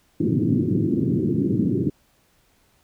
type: band-pass noise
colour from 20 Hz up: white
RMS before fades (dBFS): -21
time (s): 0.2-1.9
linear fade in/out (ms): 5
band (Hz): 100 to 350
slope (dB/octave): 48
effects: pink hiss -62 dBFS RMS until 2.83 s